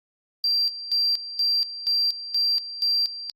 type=tone with tremolo; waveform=sine; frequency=4718 Hz; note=D8; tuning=7 cents sharp; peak=-18 dBFS; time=0.44-3.3 s; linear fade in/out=2 ms; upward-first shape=square; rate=2.1 Hz; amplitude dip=80%; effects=tanh soft clip ceiling -15 dBFS + Opus 32 kbps